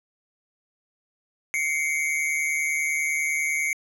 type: tone pair together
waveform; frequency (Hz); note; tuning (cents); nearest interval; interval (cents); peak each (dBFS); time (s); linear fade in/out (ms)
square; 2105 / 2255; C7 / C#7; +10 / +29; minor second; 119; -27 / -26; 1.54-3.73; 0
effects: low-pass 12000 Hz 12 dB/octave